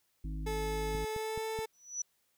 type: harmonic tone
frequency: 52.2 Hz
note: G#1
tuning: 10 cents sharp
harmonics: 1 / 3 / 5 / 6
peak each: -36 / -43 / -48 / -51 dBFS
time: 0.24-1.05 s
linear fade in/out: 5 ms
type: tone with pitch glide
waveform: 30% pulse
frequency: 434.1 to 441.9 Hz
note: A4 to A4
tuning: -23 to +7 cents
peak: -32 dBFS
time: 0.46-1.66 s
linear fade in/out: 10 ms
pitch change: +30 cents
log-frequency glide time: 1.07-1.45 s
type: click train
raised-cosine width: 5 ms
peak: -31 dBFS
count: 4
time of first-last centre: 0.95-1.59 s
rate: 4.69 Hz
type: tone with exponential growth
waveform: sine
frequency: 5920 Hz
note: F#8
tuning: in tune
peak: -30 dBFS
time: 1.73-2.02 s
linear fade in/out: 5 ms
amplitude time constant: 61 ms
effects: white hiss -75 dBFS RMS until 2.37 s